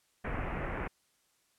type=low-pass noise; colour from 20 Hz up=pink; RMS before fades=-36 dBFS; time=0.24-0.88 s; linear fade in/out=10 ms; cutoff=2400 Hz; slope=48 dB/octave; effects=white hiss -72 dBFS RMS until 1.58 s + low-pass 11000 Hz 12 dB/octave